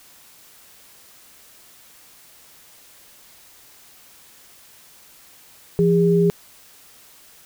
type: tone pair together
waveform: sine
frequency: 170.87 / 406.4 Hz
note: F3 / G#4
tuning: -38 / -38 cents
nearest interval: octave + minor third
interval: 1500 cents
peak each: -16 dBFS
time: 5.79-6.3 s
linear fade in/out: 0 ms
effects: white hiss -49 dBFS RMS until 7.45 s